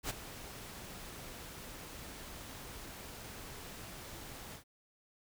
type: noise with ADSR envelope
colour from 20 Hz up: pink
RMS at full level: -35 dBFS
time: 0.03-4.64 s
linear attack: 66 ms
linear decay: 19 ms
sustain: -13 dB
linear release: 100 ms
effects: none